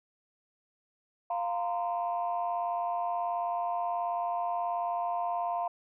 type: chord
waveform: sine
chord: F suspended fourth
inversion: none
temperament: equal with one note detuned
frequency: 698.5 / 932.3 / 1030.9 Hz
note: F5 / Bb5 / C6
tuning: 0 / 0 / -26 cents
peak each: -30 / -35 / -36 dBFS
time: 1.3-5.68 s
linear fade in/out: 5 ms
effects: tanh soft clip ceiling -21 dBFS